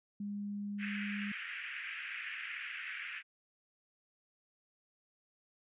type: tone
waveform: sine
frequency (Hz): 203.8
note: G#3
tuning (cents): -32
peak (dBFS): -37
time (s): 0.2-1.32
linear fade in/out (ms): 5
type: band-pass noise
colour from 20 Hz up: white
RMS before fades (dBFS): -43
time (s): 0.78-3.23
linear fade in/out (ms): 50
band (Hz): 1500 to 2700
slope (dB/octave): 48
effects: resampled to 8000 Hz